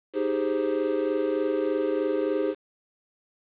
triangle chord, Ab major seventh, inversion second, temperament equal, 311.1 / 392 / 415.3 / 523.3 Hz, Eb4 / G4 / Ab4 / C5, 0 / 0 / 0 / 0 cents, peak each -27 dBFS, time 0.13-2.55 s, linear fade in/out 50 ms, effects resampled to 8000 Hz + 8-bit

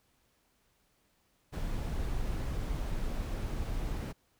brown noise, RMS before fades -34 dBFS, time 1.52-4.13 s, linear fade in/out 20 ms, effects pink hiss -72 dBFS RMS until 4.39 s

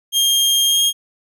sawtooth tone with pitch glide, 3216 to 3244 Hz, G7 to G#7, +44 to -41 cents, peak -10 dBFS, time 0.12-0.93 s, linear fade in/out 50 ms, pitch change +15 cents, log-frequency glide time 0.66-0.8 s, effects none

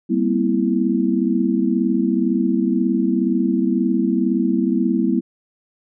sine chord, C dominant seventh, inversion second, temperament equal with one note detuned, 196 / 233.1 / 255.1 / 329.6 Hz, G3 / Bb3 / C4 / E4, 0 / 0 / -44 / 0 cents, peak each -21 dBFS, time 0.09-5.21 s, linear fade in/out 20 ms, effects none

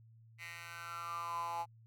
10% pulse tone with high-pass filter sweep, 169.7 Hz, F3, 49 cents flat, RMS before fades -42 dBFS, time 0.38-1.66 s, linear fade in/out 50 ms, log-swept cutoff 2000 to 840 Hz, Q 9.4, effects added 113 Hz sine -58 dBFS peak until 1.86 s

